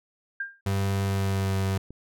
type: tone with exponential decay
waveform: sine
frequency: 1599 Hz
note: G6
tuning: 34 cents sharp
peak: -25 dBFS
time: 0.4-0.61 s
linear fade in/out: 5 ms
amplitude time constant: 44 ms
type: tone with pitch glide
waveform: 35% pulse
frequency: 98 to 96.37 Hz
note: G2 to G2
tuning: 0 to -29 cents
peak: -22 dBFS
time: 0.66-1.78 s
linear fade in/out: 5 ms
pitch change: -29 cents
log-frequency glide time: 1.04-1.56 s
type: click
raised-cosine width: 3 ms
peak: -29 dBFS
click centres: 1.906 s
effects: none